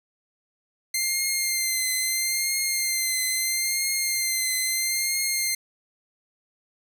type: tone with vibrato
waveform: 10% pulse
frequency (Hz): 2093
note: C7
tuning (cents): 0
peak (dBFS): -14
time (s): 0.94-5.55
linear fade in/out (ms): 5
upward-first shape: triangle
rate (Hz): 0.76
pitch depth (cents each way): 41
effects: none